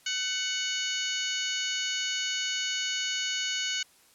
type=harmonic tone with a mistuned harmonic; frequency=740 Hz; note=F#5; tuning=in tune; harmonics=2 / 3 / 4 / 5 / 6 / 7 / 8 / 9; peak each=-37 / -37 / -32 / -40 / -37 / -45 / -42 / -36 dBFS; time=0.06-3.83 s; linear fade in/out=5 ms; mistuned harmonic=2; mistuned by=+38 cents; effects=white hiss -60 dBFS RMS until 4.14 s + low-pass 12000 Hz 12 dB/octave